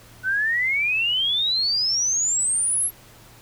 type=exponential sweep; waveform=sine; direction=up; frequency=1487 to 11460 Hz; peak=-19 dBFS; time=0.23-2.91 s; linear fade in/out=50 ms; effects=added 115 Hz sine -52 dBFS peak until 3.41 s + pink hiss -49 dBFS RMS until 3.41 s